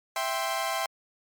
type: chord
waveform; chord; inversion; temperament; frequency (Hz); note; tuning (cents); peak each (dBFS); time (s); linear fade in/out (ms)
sawtooth; C major; first; equal with one note detuned; 659.3 / 784 / 1049.5; E5 / G5 / C6; 0 / 0 / +5; -28; 0.16-0.86; 2
effects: MP3 96 kbps